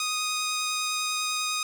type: tone with vibrato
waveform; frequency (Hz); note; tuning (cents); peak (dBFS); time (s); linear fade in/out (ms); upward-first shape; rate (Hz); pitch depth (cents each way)
10% pulse; 1244.5; D#6; 0; -18; 0-1.63; 2; triangle; 10; 10
effects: none